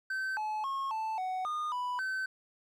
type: tone with pitch steps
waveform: triangle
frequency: 1542 / 858 / 1086 / 880 / 745 / 1222 / 989 / 1533 Hz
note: G6 / A5 / C#6 / A5 / F#5 / D#6 / B5 / G6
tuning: -29 / -44 / -36 / 0 / +12 / -32 / +2 / -39 cents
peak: -30 dBFS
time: 0.1-2.26 s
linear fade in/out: 5 ms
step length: 270 ms
effects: none